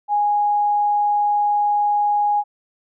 sine tone, 827 Hz, G#5, 8 cents flat, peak -15 dBFS, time 0.08-2.44 s, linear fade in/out 50 ms, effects none

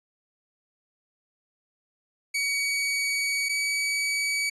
sawtooth tone pair in turn, 2259 / 2276 Hz, C#7 / C#7, +32 / +45 cents, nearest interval unison, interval 13 cents, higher second, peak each -21 dBFS, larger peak neither, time 2.34-3.49 / 3.49-4.5 s, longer first, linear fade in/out 10 ms, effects resampled to 24000 Hz

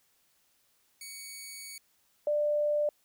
10% pulse / sine tone pair in turn, 2239 / 593 Hz, C#7 / D5, +17 / +17 cents, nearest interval octave + major seventh, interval 2300 cents, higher first, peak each -33 / -25 dBFS, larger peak second, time 1.01-1.78 / 2.27-2.89 s, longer first, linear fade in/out 2 ms, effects white hiss -70 dBFS RMS until 3.04 s

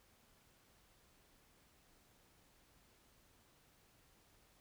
silence, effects pink hiss -70 dBFS RMS until 4.6 s

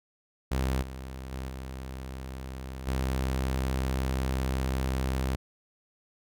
sawtooth tone with level steps, 65.41 Hz, C2, in tune, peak -22 / -34 / -30 / -33 / -23 dBFS, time 0.51-5.36 s, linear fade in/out 10 ms, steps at 0.82 / 1.32 / 1.49 / 2.87 s, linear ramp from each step 5 ms, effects none

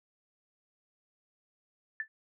sine tone with exponential decay, 1760 Hz, A6, in tune, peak -28 dBFS, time 2-2.08 s, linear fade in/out 1 ms, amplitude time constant 17 ms, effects none

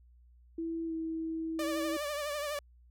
sine tone with pitch glide, 329.6 to 323.8 Hz, E4 to E4, 0 to -31 cents, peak -33 dBFS, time 0.58-1.97 s, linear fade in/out 5 ms, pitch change -31 cents, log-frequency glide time 0.86-0.93 s
sawtooth tone with vibrato, 587.3 Hz, D5, in tune, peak -30 dBFS, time 1.59-2.59 s, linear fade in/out 2 ms, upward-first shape triangle, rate 12 Hz, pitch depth 68 cents each way
effects added 60 Hz sine -57 dBFS peak until 2.9 s

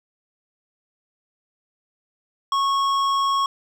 triangle tone with hard clipping, 1100 Hz, C#6, 14 cents flat, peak -20 dBFS, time 2.52-3.46 s, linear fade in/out 2 ms, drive 14 dB, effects none

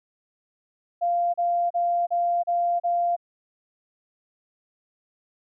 sine tone bursts, 695 Hz, F5, 9 cents flat, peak -20 dBFS, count 6, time 1.01-3.165 s, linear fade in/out 20 ms, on 330 ms, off 35 ms, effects none

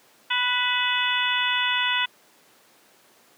harmonic tone with a mistuned harmonic, 493.9 Hz, B4, in tune, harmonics 2 / 3 / 4 / 5 / 6 / 7, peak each -28 / -28 / -28 / -28 / -28 / -28 dBFS, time 0.3-2.06 s, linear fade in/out 10 ms, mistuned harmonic 5, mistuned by +56 cents, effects pink hiss -56 dBFS RMS until 3.37 s + high-pass 300 Hz 12 dB/octave

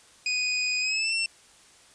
25% pulse tone with pitch glide, 2489 to 2699 Hz, D#7 to E7, 0 to +40 cents, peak -21 dBFS, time 0.26-1.26 s, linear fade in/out 2 ms, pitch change +140 cents, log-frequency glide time 0.8-1.14 s, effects white hiss -55 dBFS RMS until 1.94 s + resampled to 22050 Hz

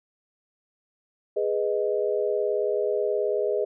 sine chord, G# minor, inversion none, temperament equal, 415.3 / 493.9 / 622.3 Hz, G#4 / B4 / D#5, 0 / 0 / 0 cents, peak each -25 / -28 / -28 dBFS, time 1.36-3.65 s, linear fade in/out 10 ms, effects none

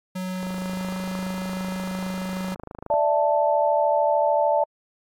square tone with pitch glide, 185 to 186.61 Hz, F#3 to F#3, 0 to +15 cents, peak -28 dBFS, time 0.15-2.55 s, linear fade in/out 10 ms, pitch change +15 cents, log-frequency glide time 0.47-1.09 s
click train, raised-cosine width 1 ms, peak -22 dBFS, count 67, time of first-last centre 0.43-2.94 s, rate 26.3 Hz
sine chord, D suspended second, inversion none, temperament just, 587.3 / 660.7 / 881 Hz, D5 / E5 / A5, 0 / +4 / +2 cents, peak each -21 / -23 / -22 dBFS, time 2.9-4.64 s, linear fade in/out 5 ms
effects AAC 48 kbps

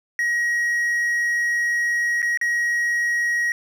triangle tone with dropouts, 1897 Hz, A#6, 30 cents sharp, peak -17 dBFS, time 0.19-3.52 s, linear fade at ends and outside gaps 1 ms, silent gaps 2.219-2.227 / 2.374-2.413 s, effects none

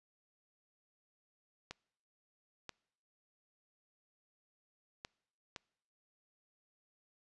clicks, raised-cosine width 0.2 ms, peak -26 dBFS, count 4, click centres 1.71 / 2.693 / 5.049 / 5.562 s, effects noise-tail reverb RT60 0.8 s tail -26 dB re dry + resampled to 24000 Hz

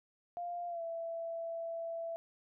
sine tone with pitch glide, 698.5 to 665.8 Hz, F5 to E5, 0 to +17 cents, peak -37 dBFS, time 0.37-2.16 s, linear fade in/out 0 ms, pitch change -83 cents, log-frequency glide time 0.68-0.82 s, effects none

